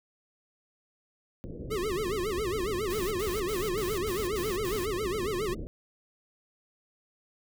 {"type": "low-pass noise", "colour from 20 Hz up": "pink", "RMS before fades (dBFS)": -38, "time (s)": [1.44, 5.67], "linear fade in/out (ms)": 0, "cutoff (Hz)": 520, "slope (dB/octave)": 48}
{"type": "tone with vibrato", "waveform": "square", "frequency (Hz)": 392, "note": "G4", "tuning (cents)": 0, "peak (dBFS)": -30, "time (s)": [1.7, 5.55], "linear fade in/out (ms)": 20, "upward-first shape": "sine", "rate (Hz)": 7.3, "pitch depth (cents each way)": 210}
{"type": "noise bursts", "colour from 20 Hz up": "white", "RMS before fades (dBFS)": -42, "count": 7, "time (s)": [2.9, 4.856], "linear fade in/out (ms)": 5, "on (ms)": 210, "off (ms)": 81}
{"effects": []}